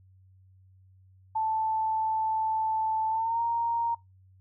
sine tone with pitch glide, 879 to 931.3 Hz, A5 to A#5, -2 to -2 cents, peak -25 dBFS, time 1.35-3.95 s, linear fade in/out 10 ms, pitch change +100 cents, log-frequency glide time 3.09-3.41 s, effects noise-tail reverb RT60 0.2 s tail -23 dB re dry + added 94 Hz sine -55 dBFS peak until 4.4 s

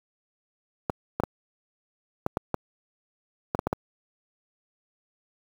clicks, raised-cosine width 1 ms, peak -10 dBFS, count 10, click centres 0.898 / 1.2 / 1.236 / 2.264 / 2.371 / 2.543 / 3.549 / 3.591 / 3.67 / 3.729 s, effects high-pass 60 Hz 12 dB/octave + 7-bit

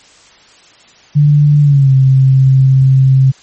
sine tone with pitch glide, 146.83 to 133.1 Hz, D3 to C3, 0 to +30 cents, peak -4 dBFS, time 1.15-3.32 s, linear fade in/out 20 ms, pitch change -170 cents, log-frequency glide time 1.61-1.93 s, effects white hiss -43 dBFS RMS until 3.42 s + MP3 32 kbps

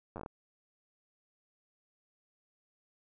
slowing click train, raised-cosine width 1 ms, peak -28 dBFS, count 7, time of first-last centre 0.16-0.261 s, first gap 9 ms, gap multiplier 1.25, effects none

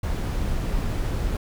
brown noise, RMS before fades -25 dBFS, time 0.03-1.37 s, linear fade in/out 5 ms, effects none

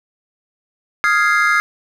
triangle chord, F minor seventh, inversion third, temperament equal, 1244.5 / 1396.9 / 1661.2 / 2093 Hz, Eb6 / F6 / Ab6 / C7, 0 / 0 / 0 / 0 cents, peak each -16 dBFS, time 1.04-1.6 s, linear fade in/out 0 ms, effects none

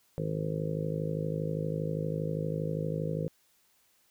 harmonic tone, 52.5 Hz, G#1, 19 cents sharp, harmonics 2 / 3 / 4 / 5 / 6 / 7 / 8 / 9 / 10, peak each -42 / -32 / -44 / -44 / -44 / -45 / -42 / -38 / -39 dBFS, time 0.18-3.28 s, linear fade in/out 0 ms, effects white hiss -68 dBFS RMS until 4.1 s

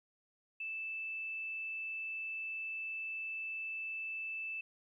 sine tone, 2637 Hz, E7, in tune, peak -38 dBFS, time 0.6-4.61 s, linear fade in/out 5 ms, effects 13-bit

